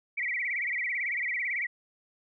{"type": "tone with vibrato", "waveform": "sine", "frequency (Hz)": 2116, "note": "C7", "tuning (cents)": 19, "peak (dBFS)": -28, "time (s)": [0.17, 1.67], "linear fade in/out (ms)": 10, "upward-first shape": "sine", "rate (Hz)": 18, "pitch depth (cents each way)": 180, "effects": []}